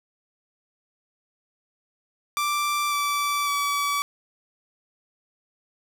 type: tone with pitch steps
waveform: sawtooth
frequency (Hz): 1174.7 / 1159.9 / 1145.2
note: D6 / D6 / D6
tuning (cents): 0 / -22 / -44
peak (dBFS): -19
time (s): 2.37-4.02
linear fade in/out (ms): 0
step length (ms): 550
effects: 10-bit